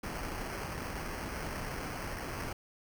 pink noise with sample-and-hold, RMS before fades -39 dBFS, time 0.03-2.53 s, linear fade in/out 5 ms, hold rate 3675 Hz, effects none

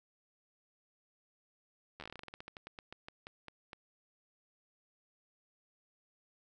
slowing click train, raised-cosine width 0.3 ms, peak -30 dBFS, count 23, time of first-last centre 2-3.732 s, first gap 11 ms, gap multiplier 1.16, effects none

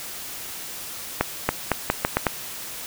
accelerating click train, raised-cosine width 0.5 ms, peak -3 dBFS, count 7, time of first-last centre 1.21-2.267 s, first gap 280 ms, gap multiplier 0.81, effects white hiss -35 dBFS RMS until 2.86 s

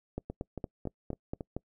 two click trains, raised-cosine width 2 ms, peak -21 / -24 dBFS, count 7 / 5, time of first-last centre 0.18-1.566 / 0.3-1.408 s, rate 4.33 / 3.61 Hz, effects noise-tail reverb RT60 0.1 s tail -26 dB re dry

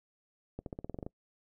accelerating click train, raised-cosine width 2 ms, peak -26 dBFS, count 10, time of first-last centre 0.59-1.065 s, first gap 72 ms, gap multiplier 0.92, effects noise-tail reverb RT60 0.1 s tail -24 dB re dry

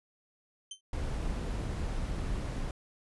25% pulse tone with exponential decay, 3100 Hz, G7, 20 cents flat, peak -33 dBFS, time 0.71-0.81 s, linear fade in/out 5 ms, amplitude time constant 20 ms
brown noise, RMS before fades -34 dBFS, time 0.93-2.71 s, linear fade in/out 2 ms
effects resampled to 24000 Hz

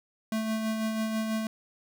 square tone with tremolo, 220 Hz, A3, in tune, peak -27 dBFS, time 0.32-1.47 s, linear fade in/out 2 ms, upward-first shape sine, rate 6.1 Hz, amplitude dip 35%, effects none

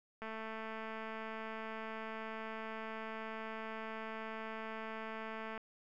click train, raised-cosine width 0.5 ms, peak -30 dBFS, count 1185, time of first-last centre 0.22-5.577 s, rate 221 Hz, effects none

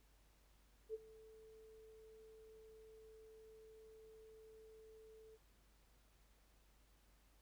sine tone with ADSR envelope, 440 Hz, A4, in tune, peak -40 dBFS, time 0.89-5.38 s, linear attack 50 ms, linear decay 30 ms, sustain -19 dB, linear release 37 ms, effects added 50 Hz sine -70 dBFS peak until 7.41 s + pink hiss -75 dBFS RMS until 7.41 s

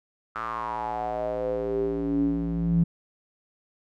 square tone with band-pass filter sweep, 56.8 Hz, A#1, 44 cents flat, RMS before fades -27 dBFS, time 0.35-2.84 s, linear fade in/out 10 ms, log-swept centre 1300 to 170 Hz, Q 6.8, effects none

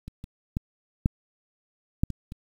clicks, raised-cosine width 5 ms, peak -25 / -26 / -14 / -8 / -9 / -20 / -25 dBFS, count 7, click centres 0.08 / 0.241 / 0.569 / 1.059 / 2.035 / 2.103 / 2.321 s, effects 8-bit

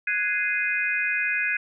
sine chord, Ab dominant seventh, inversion third, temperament equal with one note detuned, 1480 / 1661.2 / 2081 / 2489 Hz, Gb6 / Ab6 / C7 / Eb7, 0 / 0 / -10 / 0 cents, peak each -31 / -27 / -29 / -26 dBFS, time 0.07-1.57 s, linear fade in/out 5 ms, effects none

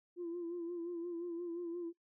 sine tone with vibrato, 343.5 Hz, F4, 29 cents flat, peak -37 dBFS, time 0.16-1.93 s, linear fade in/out 50 ms, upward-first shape sine, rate 5.7 Hz, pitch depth 51 cents each way, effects noise-tail reverb RT60 0.1 s tail -21 dB re dry + tanh soft clip ceiling -35 dBFS

